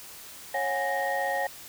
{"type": "tone cluster", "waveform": "sine", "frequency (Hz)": [550, 727, 823, 1867], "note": ["C#5", "F#5", "G#5", "A#6"], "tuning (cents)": [-14, -31, -16, 2], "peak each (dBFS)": -30, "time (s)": [0.54, 1.47], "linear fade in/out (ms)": 5, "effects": ["tanh soft clip ceiling -20 dBFS", "white hiss -45 dBFS RMS until 1.68 s"]}